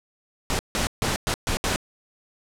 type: noise bursts at uneven times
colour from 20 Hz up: pink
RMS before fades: -24 dBFS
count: 6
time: 0.5-0.59 / 0.75-0.87 / 1.02-1.16 / 1.27-1.34 / 1.47-1.57 / 1.64-1.76 s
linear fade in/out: 0 ms
effects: low-pass 10000 Hz 12 dB/octave